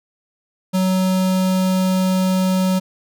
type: tone with notch filter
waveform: square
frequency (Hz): 186.7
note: F#3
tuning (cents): +16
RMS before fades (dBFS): -17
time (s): 0.73-2.8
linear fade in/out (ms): 20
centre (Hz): 1900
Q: 1.8
effects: none